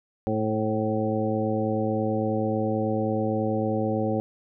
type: harmonic tone with a mistuned harmonic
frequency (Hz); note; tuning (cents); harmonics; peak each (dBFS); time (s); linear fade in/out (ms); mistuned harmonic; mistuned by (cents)
109.2; A2; -13; 1 / 2 / 3 / 4 / 5 / 7; -30 / -28 / -30 / -31 / -29 / -33; 0.27-4.2; 0; 5; -18
effects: none